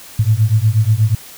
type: beating tone pair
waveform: sine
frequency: 105 / 113.3 Hz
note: G#2 / A#2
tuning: +19 / -49 cents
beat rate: 8.3 Hz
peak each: -13 dBFS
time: 0.19-1.15 s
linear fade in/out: 5 ms
effects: white hiss -37 dBFS RMS until 1.37 s